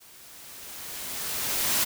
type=noise with level ramp; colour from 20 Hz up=white; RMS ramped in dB=-52 to -23 dBFS; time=0-1.85 s; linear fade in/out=20 ms; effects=none

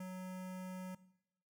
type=tone with notch filter; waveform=square; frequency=185 Hz; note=F#3; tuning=in tune; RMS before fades=-45 dBFS; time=0-0.95 s; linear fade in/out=5 ms; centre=3900 Hz; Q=1.4; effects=noise-tail reverb RT60 0.8 s tail -18 dB re dry

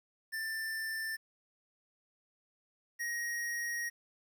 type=tone pair in turn; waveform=square; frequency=1778 / 1883.7 Hz; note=A6 / A#6; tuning=+18 / +18 cents; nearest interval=minor second; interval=100 cents; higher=second; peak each=-36 / -35 dBFS; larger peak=second; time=0.32-1.17 / 2.99-3.9 s; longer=second; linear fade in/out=20 ms; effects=11-bit

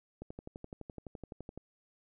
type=click train; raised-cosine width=2 ms; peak=-30 dBFS; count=17; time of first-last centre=0.22-1.576 s; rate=11.8 Hz; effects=none

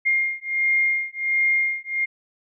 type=beating tone pair; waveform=sine; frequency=2122 / 2123.4 Hz; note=C7 / C7; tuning=+24 / +25 cents; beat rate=1.4 Hz; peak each=-22 dBFS; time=0.05-2.06 s; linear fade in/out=20 ms; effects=none

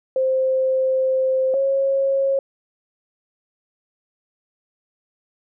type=tone pair in turn; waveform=sine; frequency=523.3 / 544.2 Hz; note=C5 / C#5; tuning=0 / -32 cents; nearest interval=minor second; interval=68 cents; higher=second; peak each=-16 dBFS; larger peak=neither; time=0.16-1.54 / 1.54-2.39 s; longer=first; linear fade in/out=2 ms; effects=none

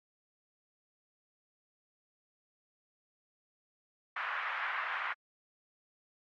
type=band-pass noise; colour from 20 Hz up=pink; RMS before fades=-37 dBFS; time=4.16-5.13 s; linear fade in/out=5 ms; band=1100 to 2100 Hz; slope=24 dB/octave; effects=AAC 32 kbps

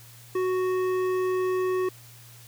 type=tone with hard clipping; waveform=sine; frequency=370 Hz; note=F#4; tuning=in tune; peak=-25 dBFS; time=0.35-1.89 s; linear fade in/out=5 ms; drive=11 dB; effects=added 118 Hz sine -49 dBFS peak until 2.47 s + white hiss -51 dBFS RMS until 2.47 s

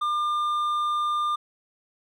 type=tone with hard clipping; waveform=sine; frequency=1200 Hz; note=D6; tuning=37 cents sharp; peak=-24 dBFS; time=0.01-1.36 s; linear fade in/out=10 ms; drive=5 dB; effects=none

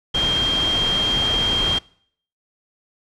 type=tone in noise; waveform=sine; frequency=3200 Hz; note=G7; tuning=35 cents sharp; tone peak=-17 dBFS; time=0.14-1.79 s; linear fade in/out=10 ms; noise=pink; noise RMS=-25 dBFS; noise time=0.14-1.79 s; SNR=+5 dB; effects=noise-tail reverb RT60 0.6 s tail -23 dB re dry + low-pass 5000 Hz 12 dB/octave

